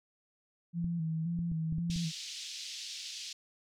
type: tone with vibrato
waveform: sine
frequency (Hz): 165.5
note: E3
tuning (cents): +7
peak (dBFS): -31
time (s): 0.73-2.12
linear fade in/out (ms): 50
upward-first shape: square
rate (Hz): 1.9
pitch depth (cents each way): 51
type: clicks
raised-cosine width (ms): 5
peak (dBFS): -28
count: 7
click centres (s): 0.844 / 1.39 / 1.517 / 1.725 / 1.784 / 1.899 / 1.961
type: band-pass noise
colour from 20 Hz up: white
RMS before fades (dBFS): -43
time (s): 1.9-3.33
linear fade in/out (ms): 5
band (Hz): 2900 to 5800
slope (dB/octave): 24
effects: none